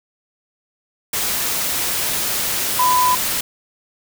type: tone in noise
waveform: sine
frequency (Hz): 1000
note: B5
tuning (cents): +21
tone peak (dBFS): -13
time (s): 2.79-3.15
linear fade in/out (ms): 5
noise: white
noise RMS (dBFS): -21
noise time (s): 1.13-3.41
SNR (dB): +5
effects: none